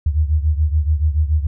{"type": "beating tone pair", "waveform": "sine", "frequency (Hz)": [74.7, 81.7], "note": ["D2", "E2"], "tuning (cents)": [30, -15], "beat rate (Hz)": 7, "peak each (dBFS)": [-15, -19], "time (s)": [0.06, 1.47], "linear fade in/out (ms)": 5, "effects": []}